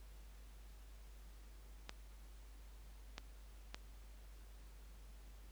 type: clicks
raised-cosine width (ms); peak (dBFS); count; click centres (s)
0.2; -27; 3; 1.894 / 3.181 / 3.745
effects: added 50 Hz sine -54 dBFS peak until 5.51 s + pink hiss -67 dBFS RMS until 5.51 s